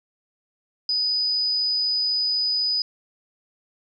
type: tone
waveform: sine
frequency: 4978 Hz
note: D#8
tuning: in tune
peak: -20 dBFS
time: 0.89-2.82 s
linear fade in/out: 2 ms
effects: none